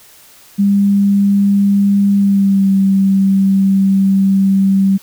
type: tone with pitch glide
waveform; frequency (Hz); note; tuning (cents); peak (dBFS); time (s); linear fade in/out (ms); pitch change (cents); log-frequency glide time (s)
sine; 200.1 to 194.18; G3 to G3; +36 to -16; -8; 0.58-4.98; 20; -52; 2.16-2.7
effects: white hiss -43 dBFS RMS until 5.02 s